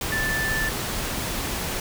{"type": "tone in noise", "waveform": "sine", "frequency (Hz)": 1760, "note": "A6", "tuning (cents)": 0, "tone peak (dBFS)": -24, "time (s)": [0.12, 0.69], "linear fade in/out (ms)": 2, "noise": "pink", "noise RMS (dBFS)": -28, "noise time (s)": [0.01, 1.8], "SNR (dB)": 1, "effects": []}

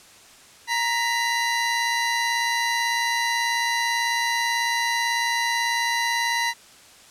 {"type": "tone pair together", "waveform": "25% pulse", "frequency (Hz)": [936, 1990.2], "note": ["A#5", "B6"], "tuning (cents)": [7, 13], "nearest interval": "octave + minor second", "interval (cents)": 1306, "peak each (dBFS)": [-20, -21], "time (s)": [0.67, 6.54], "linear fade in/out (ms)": 50, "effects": ["white hiss -49 dBFS RMS until 7.1 s", "low-pass 9000 Hz 12 dB/octave"]}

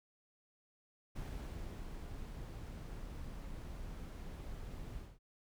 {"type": "noise with ADSR envelope", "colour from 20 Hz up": "brown", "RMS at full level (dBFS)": -42, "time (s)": [1.15, 5.19], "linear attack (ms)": 15, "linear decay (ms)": 730, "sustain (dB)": -4, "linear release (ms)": 220, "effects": []}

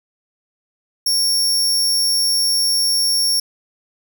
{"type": "tone", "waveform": "sawtooth", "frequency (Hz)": 5500, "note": "F8", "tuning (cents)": -27, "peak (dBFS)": -12, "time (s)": [1.06, 3.4], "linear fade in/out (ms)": 5, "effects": []}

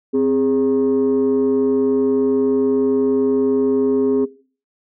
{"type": "tone pair together", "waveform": "sine", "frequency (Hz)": [261.6, 411.6], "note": ["C4", "G#4"], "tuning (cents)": [0, -16], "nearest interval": "minor sixth", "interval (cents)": 784, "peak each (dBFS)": -15, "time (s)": [0.13, 4.26], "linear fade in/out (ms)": 20, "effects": ["noise-tail reverb RT60 0.4 s tail -18 dB re dry", "tanh soft clip ceiling -10 dBFS"]}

